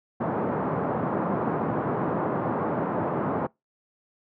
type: band-pass noise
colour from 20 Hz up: pink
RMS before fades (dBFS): -27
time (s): 0.2-3.47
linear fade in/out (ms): 10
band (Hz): 140 to 1200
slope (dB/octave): 24
effects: noise-tail reverb RT60 0.2 s tail -25 dB re dry